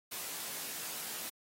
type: noise with comb filter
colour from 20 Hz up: white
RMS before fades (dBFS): -41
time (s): 0.11-1.3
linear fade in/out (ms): 10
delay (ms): 18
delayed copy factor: +1
effects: high-pass 150 Hz 12 dB/octave + AAC 48 kbps